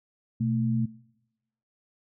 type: tone pair together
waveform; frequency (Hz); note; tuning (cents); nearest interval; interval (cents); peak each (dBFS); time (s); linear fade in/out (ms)
sine; 123.66 / 222.7; B2 / A3; +3 / +21; minor seventh; 1018; -26; 0.4-0.86; 10
effects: noise-tail reverb RT60 1.0 s tail -23 dB re dry